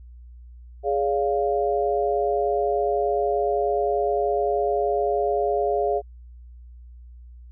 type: chord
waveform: sine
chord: Db major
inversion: second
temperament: equal with one note detuned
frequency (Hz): 415.3 / 568.6 / 698.5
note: Ab4 / Db5 / F5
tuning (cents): 0 / +44 / 0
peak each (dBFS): -23 / -26 / -24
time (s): 0.83-6.02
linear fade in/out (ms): 50
effects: added 60 Hz sine -41 dBFS peak until 7.51 s